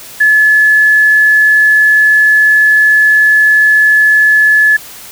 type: tone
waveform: sine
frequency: 1717 Hz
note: A6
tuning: 43 cents flat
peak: -4 dBFS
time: 0.2-4.77 s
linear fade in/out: 10 ms
effects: white hiss -31 dBFS RMS until 5.11 s